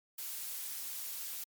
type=noise; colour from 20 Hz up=blue; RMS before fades=-41 dBFS; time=0.18-1.44 s; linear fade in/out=5 ms; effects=MP3 96 kbps